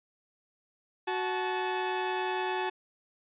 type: tone pair together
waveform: sawtooth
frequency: 370 / 866.6 Hz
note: F#4 / A5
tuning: 0 / -27 cents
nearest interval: octave + minor third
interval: 1473 cents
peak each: -28 dBFS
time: 1.07-2.7 s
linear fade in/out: 10 ms
effects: resampled to 8000 Hz